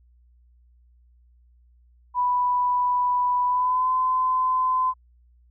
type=tone with pitch glide; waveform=sine; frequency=987.8 to 1023.2 Hz; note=B5 to C6; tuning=0 to -39 cents; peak=-19 dBFS; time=2.14-4.94 s; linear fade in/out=50 ms; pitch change=+61 cents; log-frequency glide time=3.46-3.9 s; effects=added 60 Hz sine -54 dBFS peak until 5.5 s